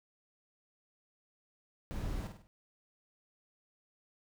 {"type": "noise with echo", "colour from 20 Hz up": "brown", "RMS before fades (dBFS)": -38, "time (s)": [1.91, 2.27], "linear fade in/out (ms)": 0, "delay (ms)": 50, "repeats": 4, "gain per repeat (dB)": -6, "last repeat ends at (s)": 2.47, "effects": []}